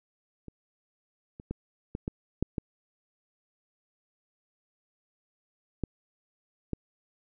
clicks, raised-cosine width 3 ms, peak -30 / -30 / -20 / -20 / -18 / -13 / -17 / -16 / -17 dBFS, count 9, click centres 0.483 / 1.399 / 1.51 / 1.951 / 2.079 / 2.426 / 2.582 / 5.837 / 6.733 s, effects none

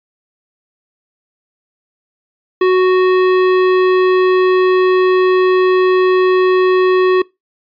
sine tone with hard clipping, 370 Hz, F#4, in tune, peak -10 dBFS, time 2.61-7.22 s, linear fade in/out 5 ms, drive 14 dB, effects noise-tail reverb RT60 0.2 s tail -23 dB re dry + resampled to 11025 Hz

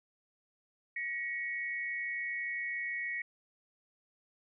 sine tone pair together, 1906.5 / 2217 Hz, A#6 / C#7, +38 / 0 cents, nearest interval minor third, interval 262 cents, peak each -36 / -38 dBFS, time 0.96-3.22 s, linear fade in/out 5 ms, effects none

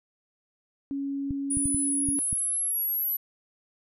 sine tone, 277.6 Hz, C#4, 3 cents sharp, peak -28 dBFS, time 0.91-2.19 s, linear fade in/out 0 ms
clicks, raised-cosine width 5 ms, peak -21 dBFS, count 6, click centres 1.308 / 1.571 / 1.657 / 1.746 / 2.088 / 2.329 s
sine exponential sweep, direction up, 9700 to 11860 Hz, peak -25 dBFS, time 1.5-3.17 s, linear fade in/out 10 ms
effects none

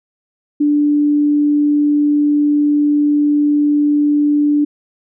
sine tone, 293.7 Hz, D4, in tune, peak -10 dBFS, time 0.6-4.65 s, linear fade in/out 10 ms, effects none

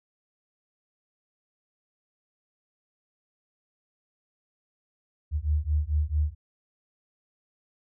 sine beating tone pair, 73.3 / 77.8 Hz, D2 / D#2, -3 / 0 cents, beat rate 4.5 Hz, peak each -26 dBFS, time 5.31-6.35 s, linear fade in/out 50 ms, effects none

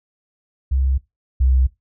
sine tone pair in turn, 66.4 / 64.58 Hz, C2 / C2, +26 / -22 cents, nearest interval unison, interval 48 cents, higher first, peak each -15 / -12 dBFS, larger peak second, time 0.71-0.98 / 1.4-1.67 s, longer neither, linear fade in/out 10 ms, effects noise-tail reverb RT60 0.2 s tail -20 dB re dry

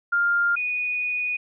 sine tone pair in turn, 1401 / 2472 Hz, F6 / D#7, +5 / -12 cents, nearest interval minor seventh, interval 983 cents, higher second, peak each -18 / -23 dBFS, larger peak first, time 0.12-0.56 / 0.56-1.37 s, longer second, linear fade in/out 10 ms, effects none

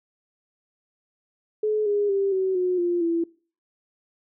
sine tone with pitch steps, 427.3 / 410.4 / 394.1 / 378.5 / 363.5 / 349.1 / 335.3 Hz, G#4 / G#4 / G4 / F#4 / F#4 / F4 / E4, +49 / -21 / +9 / +39 / -31 / -1 / +30 cents, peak -20 dBFS, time 1.63-3.24 s, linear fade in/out 5 ms, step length 230 ms, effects noise-tail reverb RT60 0.4 s tail -23 dB re dry

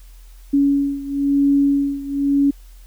sine beating tone pair, 280.5 / 281.5 Hz, C#4 / C#4, +21 / +27 cents, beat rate 1 Hz, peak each -16 / -19 dBFS, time 0.53-2.51 s, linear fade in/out 10 ms, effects added 42 Hz sine -39 dBFS peak until 2.86 s + white hiss -54 dBFS RMS until 2.86 s

